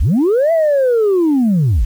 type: linear two-way sweep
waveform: sine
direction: up then down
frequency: 38.89 to 673 to 38.89 Hz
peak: -8 dBFS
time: 0-1.85 s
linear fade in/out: 10 ms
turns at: 0.52 s
effects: tanh soft clip ceiling -8 dBFS + 7-bit